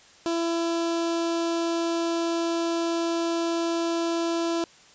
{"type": "tone with notch filter", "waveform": "sawtooth", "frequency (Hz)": 335.2, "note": "E4", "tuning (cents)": 29, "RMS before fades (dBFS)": -26, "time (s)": [0.26, 4.64], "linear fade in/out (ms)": 0, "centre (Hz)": 2000, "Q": 1.7, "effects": ["white hiss -53 dBFS RMS until 4.94 s", "resampled to 16000 Hz"]}